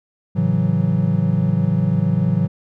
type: chord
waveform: triangle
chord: F# minor seventh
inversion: first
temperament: equal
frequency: 110 / 138.59 / 164.81 / 185 Hz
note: A2 / C#3 / E3 / F#3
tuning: 0 / 0 / 0 / 0 cents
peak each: -20 / -20 / -17 / -18 dBFS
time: 0.35-2.48 s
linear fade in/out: 20 ms
effects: none